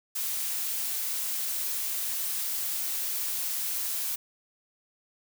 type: noise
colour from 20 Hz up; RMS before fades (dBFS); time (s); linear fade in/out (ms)
blue; -31; 0.15-4.16; 10
effects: none

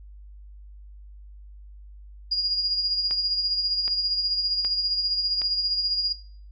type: tone with tremolo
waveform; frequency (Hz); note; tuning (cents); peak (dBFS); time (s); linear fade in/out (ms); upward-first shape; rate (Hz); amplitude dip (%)
sine; 4855; D#8; -43; -20; 2.31-6.13; 10; sine; 15; 55
type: click train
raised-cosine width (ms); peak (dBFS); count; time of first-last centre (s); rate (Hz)
0.3; -21; 4; 3.11-5.418; 1.3
effects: noise-tail reverb RT60 0.5 s tail -18 dB re dry + added 50 Hz sine -42 dBFS peak until 6.51 s

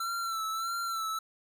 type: tone with vibrato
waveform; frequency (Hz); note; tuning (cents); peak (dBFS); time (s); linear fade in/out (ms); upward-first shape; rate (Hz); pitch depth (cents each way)
square; 1342; E6; +31; -32; 0-1.19; 5; sine; 1.6; 46
effects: none

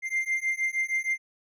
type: beating tone pair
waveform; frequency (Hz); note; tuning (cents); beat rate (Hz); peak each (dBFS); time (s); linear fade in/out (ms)
triangle; 2093 / 2099.4; C7 / C7; 0 / +5; 6.4; -27 / -27; 0.02-1.18; 50
effects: resampled to 32000 Hz

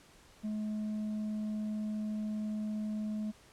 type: tone with tanh clipping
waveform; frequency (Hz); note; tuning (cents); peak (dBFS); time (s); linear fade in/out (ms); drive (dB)
sine; 213.3; G#3; +46; -34; 0.43-3.32; 20; 3
effects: pink hiss -60 dBFS RMS until 3.52 s + low-pass 10000 Hz 12 dB/octave

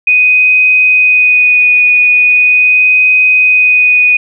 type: tone with vibrato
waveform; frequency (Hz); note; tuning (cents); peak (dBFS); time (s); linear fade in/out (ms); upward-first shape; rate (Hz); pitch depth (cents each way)
sine; 2489; D#7; 0; -4; 0.07-4.17; 5; sine; 0.4; 12
effects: none

